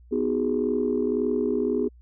sine chord, G# minor seventh, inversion first, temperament just, 249.2 / 311.5 / 373.8 / 415.3 Hz, B3 / D#4 / F#4 / G#4, +16 / +2 / +18 / 0 cents, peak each -26 / -29 / -28 / -25 dBFS, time 0.11-1.89 s, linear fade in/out 20 ms, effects tanh soft clip ceiling -13 dBFS + added 60 Hz sine -48 dBFS peak until 2.01 s

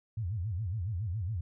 sine tone with vibrato, 98 Hz, G2, in tune, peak -31 dBFS, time 0.17-1.41 s, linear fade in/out 5 ms, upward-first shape sine, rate 7.2 Hz, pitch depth 280 cents each way, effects none

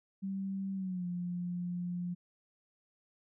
sine tone with pitch glide, 193.8 to 176.69 Hz, G3 to F3, -20 to +20 cents, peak -34 dBFS, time 0.22-2.15 s, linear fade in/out 20 ms, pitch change -160 cents, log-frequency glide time 0.74-1.06 s, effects none

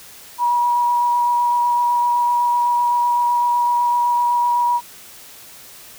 sine tone with vibrato, 963 Hz, B5, 44 cents flat, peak -14 dBFS, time 0.38-4.81 s, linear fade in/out 50 ms, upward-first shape square, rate 7.9 Hz, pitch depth 8 cents each way, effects white hiss -41 dBFS RMS until 5.98 s

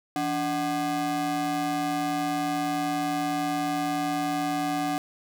square ring-modulated tone, 227.7 Hz, A#3, 40 cents flat, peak -23 dBFS, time 0.16-4.98 s, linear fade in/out 0 ms, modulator 517 Hz, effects none

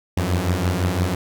sawtooth tone cluster, 87.6 / 93.5 / 167.5 Hz, F2 / F#2 / E3, +6 / +19 / +28 cents, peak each -18 / -18 / -27 dBFS, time 0.17-1.15 s, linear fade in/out 5 ms, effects none

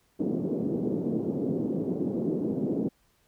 pink band-pass noise, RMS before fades -29 dBFS, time 0.19-2.89 s, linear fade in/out 10 ms, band 180 to 410 Hz, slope 24 dB/octave, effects pink hiss -68 dBFS RMS until 3.27 s

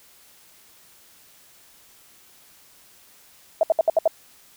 sine tone bursts, 648 Hz, E5, 30 cents flat, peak -13 dBFS, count 6, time 3.61-4.077 s, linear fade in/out 2 ms, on 22 ms, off 67 ms, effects white hiss -53 dBFS RMS until 4.56 s

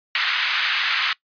pink band-pass noise, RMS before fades -22 dBFS, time 0.15-1.13 s, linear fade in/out 2 ms, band 1400 to 4000 Hz, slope 24 dB/octave, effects noise-tail reverb RT60 0.1 s tail -21 dB re dry + resampled to 11025 Hz

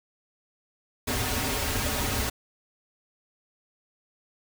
pink noise with comb filter, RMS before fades -28 dBFS, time 1.07-2.3 s, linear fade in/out 10 ms, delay 5.9 ms, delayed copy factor -0.8, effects none

